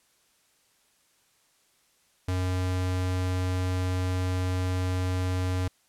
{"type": "tone", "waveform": "square", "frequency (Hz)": 91.8, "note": "F#2", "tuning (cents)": -13, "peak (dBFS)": -26, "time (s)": [2.28, 5.68], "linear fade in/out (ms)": 5, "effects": ["white hiss -66 dBFS RMS until 5.88 s", "low-pass 11000 Hz 12 dB/octave"]}